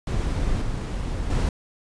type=noise with level steps; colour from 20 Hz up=brown; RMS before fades=-24 / -27 / -21 dBFS; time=0.07-1.49 s; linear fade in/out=2 ms; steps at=0.61 / 1.3 s; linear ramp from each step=10 ms; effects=resampled to 22050 Hz